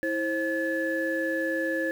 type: tone cluster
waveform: sine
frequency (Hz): 326 / 531 / 1720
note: E4 / C5 / A6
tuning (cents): -19 / +25 / -40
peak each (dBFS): -29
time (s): 0.03-1.91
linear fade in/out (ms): 0
effects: tanh soft clip ceiling -17 dBFS + 8-bit